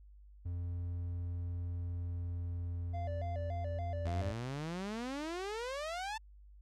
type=tone with pitch glide; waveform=triangle; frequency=87.31 to 86.36 Hz; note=F2 to F2; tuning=0 to -19 cents; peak=-34 dBFS; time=0.45-4.32 s; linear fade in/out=10 ms; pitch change=-19 cents; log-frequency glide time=1.71-3.72 s
type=tone with vibrato; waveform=triangle; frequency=635 Hz; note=D#5; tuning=35 cents sharp; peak=-39 dBFS; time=2.93-4.33 s; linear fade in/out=20 ms; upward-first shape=square; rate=3.5 Hz; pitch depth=150 cents each way
type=exponential sweep; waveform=sawtooth; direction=up; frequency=79.9 to 900 Hz; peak=-34 dBFS; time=4.05-6.18 s; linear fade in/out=10 ms
effects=added 50 Hz sine -54 dBFS peak until 6.61 s + low-pass 7000 Hz 12 dB/octave